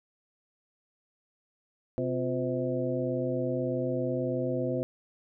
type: harmonic tone with a mistuned harmonic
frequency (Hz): 128.1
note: C3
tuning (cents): -36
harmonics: 1 / 2 / 3 / 4 / 5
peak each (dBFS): -34 / -33 / -34 / -32 / -37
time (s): 1.98-4.83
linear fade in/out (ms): 0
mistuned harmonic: 3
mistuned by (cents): -140
effects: none